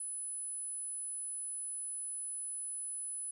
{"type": "tone", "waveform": "sine", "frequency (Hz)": 10070, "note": "D#9", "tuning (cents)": 20, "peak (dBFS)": -36, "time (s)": [0, 3.31], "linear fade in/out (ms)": 5, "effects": ["tanh soft clip ceiling -36 dBFS", "13-bit"]}